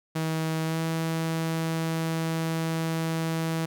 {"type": "tone with pitch glide", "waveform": "sawtooth", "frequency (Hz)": [160, 162.7], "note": ["D#3", "E3"], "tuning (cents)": [49, -22], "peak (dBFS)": -22, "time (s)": [0.15, 3.66], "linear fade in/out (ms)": 10, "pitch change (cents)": 29, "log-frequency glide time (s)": [0.64, 0.79], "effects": []}